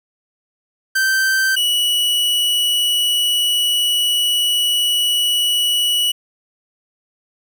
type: tone pair in turn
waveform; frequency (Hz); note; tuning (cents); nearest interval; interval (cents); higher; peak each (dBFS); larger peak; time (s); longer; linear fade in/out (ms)
45% pulse; 1556 / 2937; G6 / F#7; -13 / -13; major seventh; 1100; second; -14; neither; 0.95-1.56 / 1.56-6.12; second; 10
effects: none